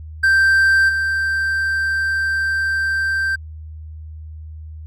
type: tone with level steps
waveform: triangle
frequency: 1568 Hz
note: G6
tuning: in tune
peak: -9 / -15 dBFS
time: 0.23-3.36 s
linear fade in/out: 10 ms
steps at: 0.88 s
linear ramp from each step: 20 ms
effects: added 78 Hz sine -31 dBFS peak until 4.86 s